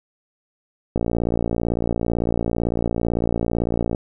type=click train; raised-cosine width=2 ms; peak=-8 dBFS; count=174; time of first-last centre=0.96-3.948 s; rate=57.9 Hz; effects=none

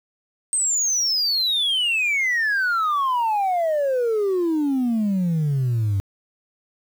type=exponential sweep; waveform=sine; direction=down; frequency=8480 to 95.6 Hz; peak=-16 dBFS; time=0.53-6 s; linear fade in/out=0 ms; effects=tanh soft clip ceiling -17 dBFS + 8-bit

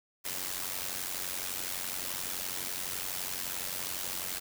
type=noise with amplitude modulation; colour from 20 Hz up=white; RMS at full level=-33 dBFS; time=0.24-4.4 s; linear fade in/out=20 ms; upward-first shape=sine; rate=91.8 Hz; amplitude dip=75%; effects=none

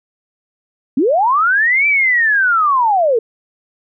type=linear two-way sweep; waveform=sine; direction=up then down; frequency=233.1 to 2349 to 428.5 Hz; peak=-10 dBFS; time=0.97-3.19 s; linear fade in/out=5 ms; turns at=1.87 s; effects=none

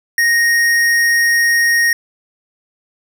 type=tone with hard clipping; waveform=sine; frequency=1864.7 Hz; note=A#6; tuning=in tune; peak=-12 dBFS; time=0.18-1.93 s; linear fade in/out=2 ms; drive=14 dB; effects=none

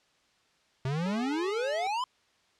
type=exponential sweep; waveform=square; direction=up; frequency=127.3 to 1046.5 Hz; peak=-29 dBFS; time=0.85-2.04 s; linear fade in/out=2 ms
type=tone with pitch glide; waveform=25% pulse; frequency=421.3 to 427.7 Hz; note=G#4 to A4; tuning=+25 to -49 cents; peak=-36 dBFS; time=1.06-1.87 s; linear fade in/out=0 ms; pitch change=+26 cents; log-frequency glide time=1.34-1.72 s
effects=white hiss -67 dBFS RMS until 2.59 s + low-pass 5000 Hz 12 dB/octave

